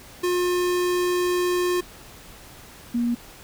square / sine tone pair in turn, 357.2 / 238 Hz, F4 / A#3, +39 / +36 cents, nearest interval perfect fifth, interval 703 cents, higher first, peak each -21 / -20 dBFS, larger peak second, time 0.23-1.81 / 2.94-3.15 s, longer first, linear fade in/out 10 ms, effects pink hiss -45 dBFS RMS until 3.43 s

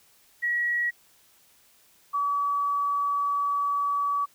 sine tone pair in turn, 1916 / 1142.1 Hz, A#6 / D6, +47 / -49 cents, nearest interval major sixth, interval 896 cents, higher first, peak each -23 dBFS, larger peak neither, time 0.42-0.91 / 2.13-4.26 s, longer second, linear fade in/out 20 ms, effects white hiss -60 dBFS RMS until 4.34 s

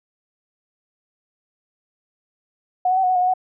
sine tone with pitch steps, 731 / 745 / 764 / 732 / 743 / 720 / 731 / 743 Hz, F#5 / F#5 / G5 / F#5 / F#5 / F#5 / F#5 / F#5, -21 / +12 / -45 / -19 / +7 / -47 / -21 / +7 cents, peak -15 dBFS, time 2.85-3.338 s, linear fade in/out 5 ms, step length 61 ms, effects none

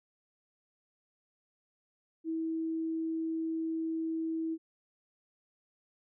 sine tone, 323.9 Hz, E4, 30 cents flat, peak -31 dBFS, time 2.24-4.58 s, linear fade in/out 50 ms, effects none

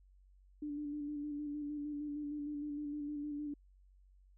sine tone with vibrato, 293.7 Hz, D4, in tune, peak -38 dBFS, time 0.62-3.54 s, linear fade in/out 5 ms, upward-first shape square, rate 6.5 Hz, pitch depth 24 cents each way, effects added 47 Hz sine -61 dBFS peak until 4.37 s

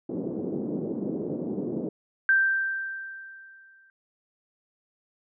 pink band-pass noise, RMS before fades -31 dBFS, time 0.09-1.89 s, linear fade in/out 5 ms, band 190 to 440 Hz, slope 24 dB/octave
sine tone with exponential decay, 1568 Hz, G6, in tune, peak -16 dBFS, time 2.29-3.9 s, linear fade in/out 1 ms, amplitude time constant 350 ms
effects none

